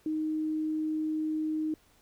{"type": "tone", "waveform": "sine", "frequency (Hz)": 311.3, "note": "D#4", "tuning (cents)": 1, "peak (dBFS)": -28, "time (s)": [0.06, 1.74], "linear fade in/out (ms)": 2, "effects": ["pink hiss -64 dBFS RMS until 2.01 s"]}